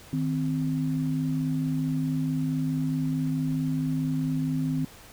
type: tone pair together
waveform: sine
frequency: 155.4 / 260 Hz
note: D#3 / C4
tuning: -2 / -11 cents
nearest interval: major sixth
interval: 891 cents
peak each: -27 dBFS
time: 0.13-4.85 s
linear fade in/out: 2 ms
effects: pink hiss -49 dBFS RMS until 5.12 s